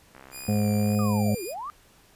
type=click train; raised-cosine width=0.5 ms; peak=-31 dBFS; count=54; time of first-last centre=0.15-0.949 s; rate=66.3 Hz
type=tone with vibrato; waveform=5% pulse; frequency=2420 Hz; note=D#7; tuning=49 cents flat; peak=-28 dBFS; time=0.31-1.55 s; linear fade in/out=50 ms; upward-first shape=sine; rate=1.8 Hz; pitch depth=34 cents each way
type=harmonic tone; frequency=104.4 Hz; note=G#2; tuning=10 cents sharp; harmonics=1 / 2 / 4 / 5 / 6 / 7; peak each=-25 / -23 / -37 / -33 / -42 / -38 dBFS; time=0.48-1.35 s; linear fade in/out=5 ms
type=linear two-way sweep; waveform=sine; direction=down then up; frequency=1247 to 329.6 to 1247 Hz; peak=-32 dBFS; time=0.99-1.7 s; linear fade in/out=0 ms; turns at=1.44 s
effects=pink hiss -57 dBFS RMS until 2.15 s + resampled to 32000 Hz